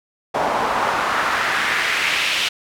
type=noise with band-pass filter sweep; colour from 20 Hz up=pink; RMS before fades=-20 dBFS; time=0.34-2.49 s; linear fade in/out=10 ms; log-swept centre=740 to 3000 Hz; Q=1.9; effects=none